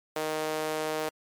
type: tone with high-pass filter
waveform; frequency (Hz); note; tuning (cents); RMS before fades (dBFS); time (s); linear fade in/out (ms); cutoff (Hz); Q
sawtooth; 155.56; D#3; 0; -31; 0.16-1.09; 2; 500; 1.8
effects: MP3 96 kbps